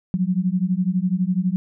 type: beating tone pair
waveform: sine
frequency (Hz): 177.5 / 189.5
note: F3 / F#3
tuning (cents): +28 / +42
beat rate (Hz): 12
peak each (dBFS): -21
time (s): 0.14-1.56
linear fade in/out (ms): 0
effects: none